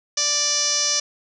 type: tone with low-pass filter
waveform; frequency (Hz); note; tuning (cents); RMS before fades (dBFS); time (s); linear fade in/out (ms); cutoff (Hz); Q
5% pulse; 587.3; D5; 0; -21; 0.17-1; 5; 5700; 8.1
effects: none